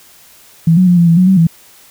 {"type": "tone with pitch steps", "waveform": "sine", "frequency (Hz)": [164.6, 184, 177.1, 171.1, 166.7, 183.1, 190.6, 165.5], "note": ["E3", "F#3", "F3", "F3", "E3", "F#3", "G3", "E3"], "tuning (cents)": [-2, -9, 24, -35, 20, -18, -48, 7], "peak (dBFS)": -5, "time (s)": [0.67, 1.47], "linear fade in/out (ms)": 5, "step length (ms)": 100, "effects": ["white hiss -43 dBFS RMS until 1.9 s"]}